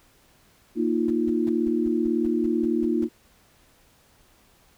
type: chord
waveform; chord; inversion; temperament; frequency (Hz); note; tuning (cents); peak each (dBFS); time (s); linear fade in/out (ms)
sine; Bb suspended fourth; none; equal; 233.1 / 311.1 / 349.2; Bb3 / Eb4 / F4; 0 / 0 / 0; -25; 0.75-3.09; 50
type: noise bursts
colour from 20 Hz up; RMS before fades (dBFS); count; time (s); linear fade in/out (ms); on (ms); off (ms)
brown; -40; 11; 1.08-3.044; 2; 24; 170
effects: pink hiss -59 dBFS RMS until 4.77 s